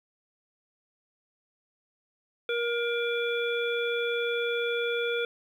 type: harmonic tone with a mistuned harmonic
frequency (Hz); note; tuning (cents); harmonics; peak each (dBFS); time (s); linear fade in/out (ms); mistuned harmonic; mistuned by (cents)
472.9; A#4; +25; 1 / 3 / 5 / 7; -28 / -33 / -35 / -36; 2.49-5.25; 2; 7; +60
effects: 10-bit